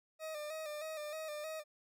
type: tone with vibrato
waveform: 40% pulse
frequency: 615 Hz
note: D#5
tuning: 20 cents flat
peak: -40 dBFS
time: 0.19-1.64 s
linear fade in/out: 50 ms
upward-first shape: square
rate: 3.2 Hz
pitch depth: 47 cents each way
effects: none